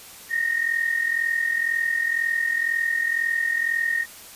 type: tone pair together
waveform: sine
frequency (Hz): 1844 / 1886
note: A#6 / A#6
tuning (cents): -19 / +20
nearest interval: unison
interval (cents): 39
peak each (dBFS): -22 / -26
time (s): 0.29-4.06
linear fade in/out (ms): 50
effects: white hiss -43 dBFS RMS until 4.35 s + resampled to 32000 Hz